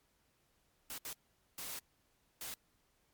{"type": "noise bursts at uneven times", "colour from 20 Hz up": "white", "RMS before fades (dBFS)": -44, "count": 4, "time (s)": [[0.9, 0.98], [1.05, 1.13], [1.58, 1.79], [2.41, 2.54]], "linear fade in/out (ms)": 2, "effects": ["pink hiss -75 dBFS RMS until 3.13 s", "MP3 96 kbps"]}